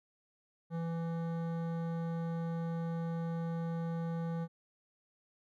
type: tone with hard clipping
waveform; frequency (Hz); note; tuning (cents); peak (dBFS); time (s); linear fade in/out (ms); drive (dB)
sine; 166.5; E3; +18; -36; 0.7-4.48; 50; 14
effects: none